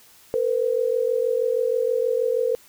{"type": "tone pair together", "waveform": "sine", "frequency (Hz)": [458.7, 505], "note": ["A#4", "B4"], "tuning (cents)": [-28, 39], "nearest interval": "major second", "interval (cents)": 167, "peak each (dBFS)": [-22, -22], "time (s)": [0.34, 2.55], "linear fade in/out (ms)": 0, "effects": ["white hiss -52 dBFS RMS until 2.68 s"]}